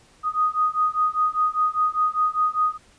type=beating tone pair; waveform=sine; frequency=1242 / 1247 Hz; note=D#6 / D#6; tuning=-3 / +3 cents; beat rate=5 Hz; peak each=-22 dBFS; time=0.23-2.78 s; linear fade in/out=50 ms; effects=pink hiss -55 dBFS RMS until 2.98 s + resampled to 22050 Hz